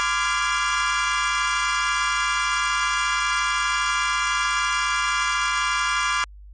30% pulse chord, D half-diminished seventh, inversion third, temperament equal with one note detuned, 1022.6 / 1174.7 / 1396.9 / 1661.2 Hz, C6 / D6 / F6 / Ab6, -40 / 0 / 0 / 0 cents, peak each -24 / -22 / -23 / -25 dBFS, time 0-6.24 s, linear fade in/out 0 ms, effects added 50 Hz sine -40 dBFS peak until 6.53 s + MP3 32 kbps

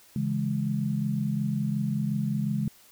sine chord, C# minor, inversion none, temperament equal with one note detuned, 139.31 / 164.81 / 207.7 Hz, C#3 / E3 / G#3, +9 / 0 / 0 cents, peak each -29 / -32 / -28 dBFS, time 0.16-2.68 s, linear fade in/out 2 ms, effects white hiss -56 dBFS RMS until 2.91 s

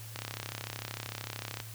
click train, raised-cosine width 0.2 ms, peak -19 dBFS, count 49, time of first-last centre 0.16-1.601 s, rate 33.3 Hz, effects added 111 Hz sine -44 dBFS peak until 1.74 s + white hiss -49 dBFS RMS until 1.74 s

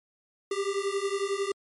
square beating tone pair, 390.7 / 401.7 Hz, G4 / G4, -6 / +42 cents, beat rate 11 Hz, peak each -31 / -31 dBFS, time 0.51-1.52 s, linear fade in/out 5 ms, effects MP3 48 kbps

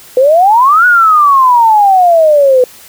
sine exponential two-way sweep, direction up then down, 493.9 to 1480 to 493.9 Hz, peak -3 dBFS, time 0.17-2.64 s, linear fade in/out 2 ms, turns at 0.86 s, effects white hiss -36 dBFS RMS until 2.88 s

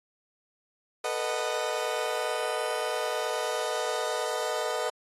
30% pulse chord, B dominant seventh, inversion third, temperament just, 444.5 / 493.9 / 617.4 / 740.8 Hz, A4 / B4 / D#5 / F#5, +18 / 0 / -14 / +2 cents, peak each -32 / -31 / -30 / -34 dBFS, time 1.04-4.9 s, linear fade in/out 5 ms, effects AAC 32 kbps

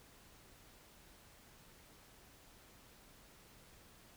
silence, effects pink hiss -62 dBFS RMS until 4.16 s

